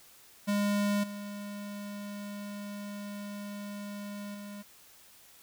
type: tone with level steps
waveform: square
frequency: 204.1 Hz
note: G#3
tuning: 30 cents flat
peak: -27 / -39 / -42 dBFS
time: 0.47-4.63 s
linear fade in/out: 20 ms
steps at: 1.03 / 4.34 s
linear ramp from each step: 10 ms
effects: white hiss -57 dBFS RMS until 5.42 s